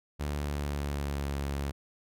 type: tone with pitch glide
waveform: sawtooth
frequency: 73 to 70.23 Hz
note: D2 to C#2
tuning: -10 to +23 cents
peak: -27 dBFS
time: 0.19-1.72 s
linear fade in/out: 20 ms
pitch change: -67 cents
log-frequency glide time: 0.36-1.35 s
effects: none